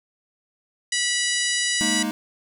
harmonic tone, 977 Hz, B5, 19 cents flat, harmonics 2 / 3 / 4 / 5 / 6 / 7 / 8 / 9 / 10, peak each -26 / -28 / -29 / -30 / -31 / -31 / -32 / -33 / -33 dBFS, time 0.92-2.03 s, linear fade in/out 5 ms
square chord, Ab suspended second, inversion none, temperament equal, 207.7 / 233.1 / 311.1 Hz, Ab3 / Bb3 / Eb4, 0 / 0 / 0 cents, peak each -29 dBFS, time 1.81-2.11 s, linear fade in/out 0 ms
effects none

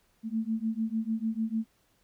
sine beating tone pair, 219.4 / 226.1 Hz, A3 / A3, -5 / +47 cents, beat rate 6.7 Hz, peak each -31 dBFS, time 0.23-1.66 s, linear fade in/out 50 ms, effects pink hiss -69 dBFS RMS until 2.03 s

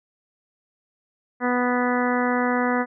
harmonic tone, 246.9 Hz, B3, in tune, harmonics 1 / 2 / 3 / 4 / 5 / 6 / 7 / 8, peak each -23 / -26 / -28 / -29 / -30 / -31 / -31 / -32 dBFS, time 1.4-2.86 s, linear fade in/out 50 ms, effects none

